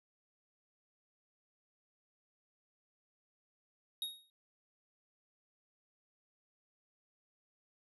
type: tone with exponential decay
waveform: square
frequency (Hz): 3753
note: A#7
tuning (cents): +11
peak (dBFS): -34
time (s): 4.02-4.3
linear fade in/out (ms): 1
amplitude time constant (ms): 59
effects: resampled to 32000 Hz